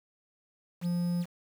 triangle tone with quantisation, 174.61 Hz, F3, in tune, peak -25 dBFS, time 0.81-1.26 s, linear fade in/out 50 ms, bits 8, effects none

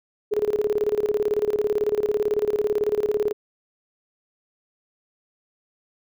sine tone with tremolo, 419.6 Hz, G#4, 18 cents sharp, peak -17 dBFS, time 0.31-3.33 s, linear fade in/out 20 ms, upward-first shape square, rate 18 Hz, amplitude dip 80%, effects none

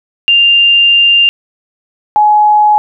sine tone pair in turn, 2794 / 842.7 Hz, F7 / G#5, 0 / +25 cents, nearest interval octave + major sixth, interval 2075 cents, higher first, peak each -4 dBFS, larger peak neither, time 0.28-1.29 / 2.16-2.78 s, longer first, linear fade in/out 0 ms, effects none

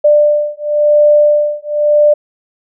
sine beating tone pair, 593 / 593.95 Hz, D5 / D5, +17 / +19 cents, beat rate 0.95 Hz, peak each -10 dBFS, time 0.04-2.14 s, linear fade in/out 10 ms, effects none

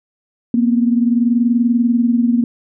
sine tone pair together, 235 / 255.5 Hz, A#3 / C4, +14 / -41 cents, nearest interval minor second, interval 145 cents, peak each -12 / -18 dBFS, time 0.54-2.44 s, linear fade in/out 2 ms, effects none

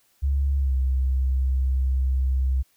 sine tone with pitch glide, 69.3 to 65.41 Hz, C#2 to C2, 0 to 0 cents, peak -19 dBFS, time 0.22-2.63 s, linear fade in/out 20 ms, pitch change -100 cents, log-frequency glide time 0.58-0.74 s, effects white hiss -64 dBFS RMS until 2.76 s

